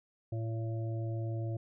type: harmonic tone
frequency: 112.8 Hz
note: A2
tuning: 44 cents sharp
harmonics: 1 / 3 / 5 / 6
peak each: -33 / -43 / -47 / -49 dBFS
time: 0.32-1.57 s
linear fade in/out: 5 ms
effects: none